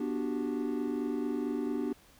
triangle chord, G major seventh, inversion first, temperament just, 245 / 294 / 367.5 / 392 Hz, B3 / D4 / F#4 / G4, -14 / +2 / -12 / 0 cents, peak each -33 / -32 / -37 / -36 dBFS, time 0-1.93 s, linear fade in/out 5 ms, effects pink hiss -60 dBFS RMS until 2.19 s

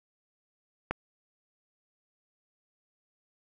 click, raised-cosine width 0.5 ms, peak -14 dBFS, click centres 0.91 s, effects none

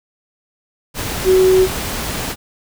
sine tone in noise, 374.2 Hz, F#4, 20 cents sharp, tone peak -8 dBFS, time 1.24-1.68 s, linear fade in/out 50 ms, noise pink, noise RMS -23 dBFS, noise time 0.94-2.36 s, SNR +12 dB, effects none

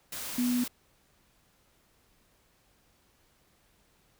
sine tone in noise, 245.8 Hz, B3, 8 cents flat, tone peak -25 dBFS, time 0.38-0.64 s, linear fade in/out 5 ms, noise white, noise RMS -38 dBFS, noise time 0.12-0.68 s, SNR +10 dB, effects pink hiss -67 dBFS RMS until 4.19 s

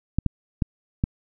clicks, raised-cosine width 5 ms, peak -8 dBFS, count 4, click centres 0.186 / 0.263 / 0.622 / 1.039 s, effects none

